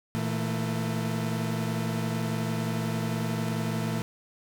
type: tone cluster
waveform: 40% pulse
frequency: 116.7 / 163.2 / 222.3 Hz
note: A#2 / E3 / A3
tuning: +2 / -17 / +18 cents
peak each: -31 dBFS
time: 0.15-4.02 s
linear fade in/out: 0 ms
effects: none